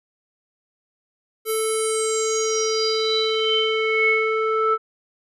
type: tone with low-pass filter sweep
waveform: square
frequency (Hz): 440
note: A4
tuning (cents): 0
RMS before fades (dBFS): -21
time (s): 1.45-4.78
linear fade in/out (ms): 50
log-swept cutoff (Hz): 12000 to 1400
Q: 9.6
effects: none